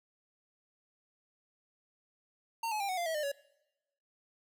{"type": "tone with pitch steps", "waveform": "square", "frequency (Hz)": [914, 852.8, 795.7, 742.4, 692.7, 646.3, 603, 562.6], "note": ["A#5", "G#5", "G5", "F#5", "F5", "E5", "D5", "C#5"], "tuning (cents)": [-34, 46, 26, 6, -14, -34, 46, 26], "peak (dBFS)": -33, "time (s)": [2.63, 3.318], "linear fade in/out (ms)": 5, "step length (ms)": 86, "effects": ["noise-tail reverb RT60 0.9 s tail -22 dB re dry"]}